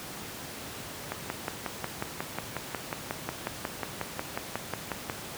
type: click train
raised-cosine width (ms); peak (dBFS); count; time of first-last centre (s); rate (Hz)
0.5; -15; 23; 1.12-5.098; 5.53
effects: pink hiss -40 dBFS RMS until 5.37 s + high-pass 100 Hz 12 dB/octave